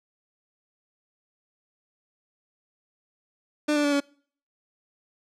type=tone with pitch steps; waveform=30% pulse; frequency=298.8 / 293.5 / 288.3 / 283.2 Hz; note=D4 / D4 / D4 / C#4; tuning=+30 / -1 / -32 / +37 cents; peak=-18 dBFS; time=3.68-4.004 s; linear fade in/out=10 ms; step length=81 ms; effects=noise-tail reverb RT60 0.5 s tail -25 dB re dry + low-pass 8000 Hz 12 dB/octave